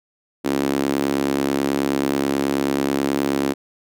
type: tone with high-pass filter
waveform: sawtooth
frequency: 69.3 Hz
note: C#2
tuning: in tune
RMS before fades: -21 dBFS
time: 0.44-3.54 s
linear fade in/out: 20 ms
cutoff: 290 Hz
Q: 2.8
effects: none